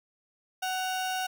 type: tone pair together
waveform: 30% pulse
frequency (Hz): 746.3 / 2794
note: F#5 / F7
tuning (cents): +15 / 0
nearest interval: octave + major seventh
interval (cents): 2285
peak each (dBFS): -27 / -35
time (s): 0.62-1.27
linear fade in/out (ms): 10
effects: none